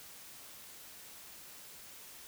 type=silence; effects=white hiss -52 dBFS RMS until 2.27 s